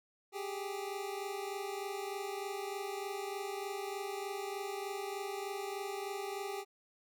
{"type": "tone pair together", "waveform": "25% pulse", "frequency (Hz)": [392, 415.3], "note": ["G4", "G#4"], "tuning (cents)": [0, 0], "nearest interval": "minor second", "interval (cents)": 100, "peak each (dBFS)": [-36, -39], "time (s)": [0.32, 6.65], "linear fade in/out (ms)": 50, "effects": []}